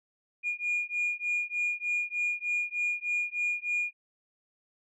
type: beating tone pair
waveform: sine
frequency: 2430 / 2433.3 Hz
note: D#7 / D#7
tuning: -42 / -39 cents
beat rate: 3.3 Hz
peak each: -30 dBFS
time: 0.43-3.93 s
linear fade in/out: 50 ms
effects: tanh soft clip ceiling -23 dBFS